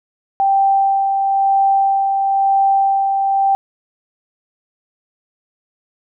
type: tone with tremolo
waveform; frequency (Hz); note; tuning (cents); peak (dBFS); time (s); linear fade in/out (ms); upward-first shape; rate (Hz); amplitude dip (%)
sine; 784; G5; 0; -10; 0.4-3.55; 0; sine; 1; 35
effects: none